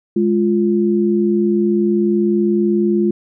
sine tone pair together, 207.9 / 348.2 Hz, G#3 / F4, +2 / -5 cents, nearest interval major sixth, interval 893 cents, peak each -15 dBFS, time 0.16-3.11 s, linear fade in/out 5 ms, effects none

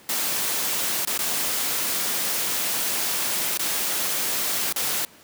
white noise with dropouts, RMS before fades -25 dBFS, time 0.09-5.05 s, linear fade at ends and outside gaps 1 ms, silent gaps 1.05-1.073 / 1.177-1.19 / 3.574-3.594 / 4.725-4.761 s, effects pink hiss -50 dBFS RMS until 5.23 s + high-pass 150 Hz 12 dB/octave

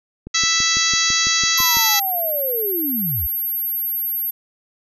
click train, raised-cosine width 3 ms, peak -19 dBFS, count 10, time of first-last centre 0.27-1.77 s, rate 6 Hz
harmonic tone, 659.3 Hz, E5, in tune, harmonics 2 / 3 / 4 / 5 / 6 / 7 / 8 / 9 / 10, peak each -27 / -23 / -27 / -26 / -22 / -24 / -27 / -23 / -23 dBFS, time 0.34-2 s, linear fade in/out 10 ms
sine tone, 12590 Hz, G9, 6 cents sharp, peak -20 dBFS, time 1.57-4.31 s, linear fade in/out 10 ms
sine linear sweep, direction down, 1046.5 to 51.91 Hz, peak -23 dBFS, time 1.58-3.27 s, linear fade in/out 10 ms
effects none

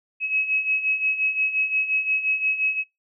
sine beating tone pair, 2559 / 2564.7 Hz, D#7 / E7, +48 / -48 cents, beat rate 5.7 Hz, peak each -27 / -22 dBFS, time 0.2-2.84 s, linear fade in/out 50 ms, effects noise-tail reverb RT60 0.2 s tail -25 dB re dry

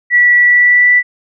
sine tone with pitch glide, 1949 to 1970.5 Hz, B6 to B6, -23 to -4 cents, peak -5 dBFS, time 0.1-1.03 s, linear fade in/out 50 ms, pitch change +19 cents, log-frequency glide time 0.38-0.92 s, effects none

